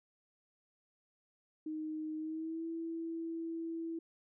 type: tone with pitch glide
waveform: sine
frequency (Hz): 311.1 to 329.6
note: D#4 to E4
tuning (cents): 0 to 0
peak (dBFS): -37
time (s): 1.66-3.99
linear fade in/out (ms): 5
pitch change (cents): +100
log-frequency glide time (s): 2.17-2.66
effects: none